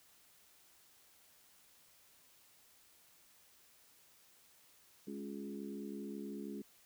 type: harmonic tone with a mistuned harmonic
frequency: 69.3 Hz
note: C#2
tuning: in tune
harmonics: 3 / 4 / 5 / 6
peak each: -45 / -47 / -49 / -51 dBFS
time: 5.07-6.62 s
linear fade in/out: 5 ms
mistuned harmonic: 5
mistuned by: +18 cents
effects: white hiss -66 dBFS RMS until 6.85 s